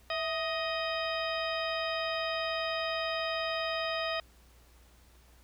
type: harmonic tone with a mistuned harmonic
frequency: 625 Hz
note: D#5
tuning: 8 cents sharp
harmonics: 1 / 2 / 3 / 4 / 5 / 6 / 8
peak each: -34 / -37 / -39 / -40 / -41 / -42 / -43 dBFS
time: 0.1-4.2 s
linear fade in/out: 2 ms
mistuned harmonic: 1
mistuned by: +79 cents
effects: added 60 Hz sine -58 dBFS peak until 5.43 s + pink hiss -63 dBFS RMS until 5.43 s